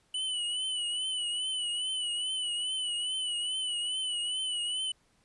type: tone with vibrato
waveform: square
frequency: 2972 Hz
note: F#7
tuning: 7 cents sharp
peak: -31 dBFS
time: 0.14-4.92 s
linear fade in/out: 5 ms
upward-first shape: triangle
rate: 2.4 Hz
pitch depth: 71 cents each way
effects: pink hiss -69 dBFS RMS until 5.24 s + resampled to 24000 Hz